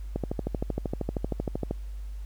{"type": "click train", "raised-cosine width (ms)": 2, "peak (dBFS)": -15, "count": 21, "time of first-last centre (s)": [0.16, 1.71], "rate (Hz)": 12.9, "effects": ["added 50 Hz sine -34 dBFS peak until 2.25 s", "pink hiss -60 dBFS RMS until 2.25 s"]}